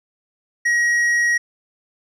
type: tone with tanh clipping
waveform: sine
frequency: 1898 Hz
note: A#6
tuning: 31 cents sharp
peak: -16 dBFS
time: 0.65-1.38 s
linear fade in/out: 10 ms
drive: 7 dB
effects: none